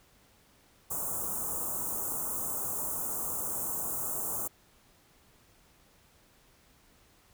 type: band-stop noise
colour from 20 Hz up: white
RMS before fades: -34 dBFS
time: 0.9-4.48 s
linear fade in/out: 10 ms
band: 1300 to 6900 Hz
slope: 48 dB/octave
effects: pink hiss -63 dBFS RMS until 7.33 s